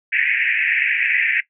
pink band-pass noise, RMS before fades -19 dBFS, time 0.12-1.41 s, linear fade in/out 10 ms, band 1700 to 2600 Hz, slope 96 dB/octave, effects noise-tail reverb RT60 0.1 s tail -17 dB re dry

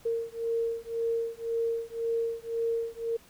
sine beating tone pair, 459.2 / 461.1 Hz, A#4 / A#4, -26 / -19 cents, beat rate 1.9 Hz, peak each -31 dBFS, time 0.05-3.17 s, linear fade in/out 10 ms, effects pink hiss -57 dBFS RMS until 3.29 s

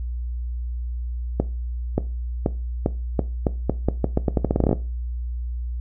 accelerating click train, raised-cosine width 2 ms, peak -5 dBFS, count 21, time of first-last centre 1.4-4.73 s, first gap 580 ms, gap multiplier 0.83, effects noise-tail reverb RT60 0.3 s tail -17 dB re dry + added 60 Hz sine -25 dBFS peak until 5.8 s

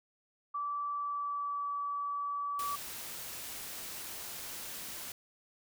sine tone with pitch glide, 1159 to 1148.3 Hz, D6 to D6, -23 to -39 cents, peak -33 dBFS, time 0.54-2.76 s, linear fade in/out 10 ms, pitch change -16 cents, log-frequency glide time 0.91-1.7 s
white noise, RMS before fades -43 dBFS, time 2.59-5.12 s, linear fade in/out 2 ms
effects none

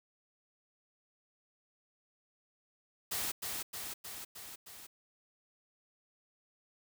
white noise with echo, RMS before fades -36 dBFS, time 3.11-3.32 s, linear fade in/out 10 ms, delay 310 ms, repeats 5, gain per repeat -3 dB, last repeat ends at 4.87 s, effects none

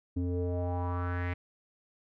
square tone with low-pass filter sweep, 88.6 Hz, F2, 25 cents sharp, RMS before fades -32 dBFS, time 0.16-1.34 s, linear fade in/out 10 ms, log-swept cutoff 300 to 2200 Hz, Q 4.1, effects none

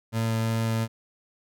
30% pulse tone with vibrato, 112.8 Hz, A2, 44 cents sharp, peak -21 dBFS, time 0.12-0.88 s, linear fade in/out 50 ms, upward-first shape sine, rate 2.8 Hz, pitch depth 8 cents each way, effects none

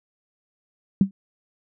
sine tone with exponential decay, 194.2 Hz, G3, 16 cents flat, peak -9 dBFS, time 1.01-1.11 s, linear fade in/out 2 ms, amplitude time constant 21 ms, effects none

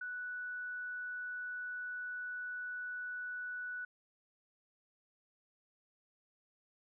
sine tone, 1480 Hz, F#6, in tune, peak -39 dBFS, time 0.01-3.85 s, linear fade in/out 5 ms, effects none

